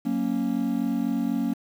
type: chord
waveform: triangle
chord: F# major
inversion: none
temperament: equal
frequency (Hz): 185 / 233.1 / 277.2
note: F#3 / A#3 / C#4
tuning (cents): 0 / 0 / 0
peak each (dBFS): -29 / -24 / -25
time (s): 0.05-1.54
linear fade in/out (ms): 10
effects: 8-bit